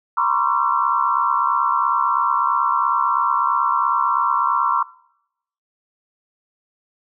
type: tone cluster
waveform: sine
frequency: 946 / 1022 / 1085 / 1154 / 1353 Hz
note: A#5 / C6 / C#6 / D6 / E6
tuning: +25 / -41 / -37 / -31 / +45 cents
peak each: -22 dBFS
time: 0.17-4.83 s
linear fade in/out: 5 ms
effects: noise-tail reverb RT60 0.8 s tail -23 dB re dry

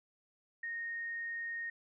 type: tone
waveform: sine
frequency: 1855 Hz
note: A#6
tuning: 9 cents flat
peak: -37 dBFS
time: 0.63-1.7 s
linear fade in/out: 5 ms
effects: none

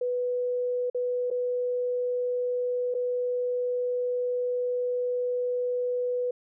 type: tone with dropouts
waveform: sine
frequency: 493.9 Hz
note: B4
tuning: in tune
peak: -25 dBFS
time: 0.01-6.31 s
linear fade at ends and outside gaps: 5 ms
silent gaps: 0.9-0.946 / 1.303-1.311 / 2.942-2.948 s
effects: none

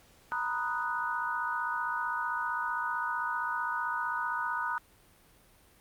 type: chord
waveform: sine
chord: B major seventh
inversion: third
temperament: equal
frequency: 932.3 / 987.8 / 1244.5 / 1480 Hz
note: A#5 / B5 / D#6 / F#6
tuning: 0 / 0 / 0 / 0 cents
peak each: -36 / -37 / -35 / -34 dBFS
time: 0.32-4.78 s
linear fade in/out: 0 ms
effects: pink hiss -61 dBFS RMS until 5.8 s + Opus 48 kbps

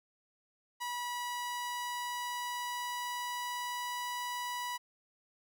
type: tone with pitch glide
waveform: sawtooth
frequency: 973 to 979.2 Hz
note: B5 to B5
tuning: -26 to -15 cents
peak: -32 dBFS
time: 0.8-4.78 s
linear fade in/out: 20 ms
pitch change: +11 cents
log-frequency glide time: 1-4.08 s
effects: none

